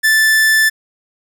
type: tone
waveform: 45% pulse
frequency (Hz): 1757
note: A6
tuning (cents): -3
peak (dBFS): -9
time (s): 0.03-0.7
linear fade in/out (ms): 20
effects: none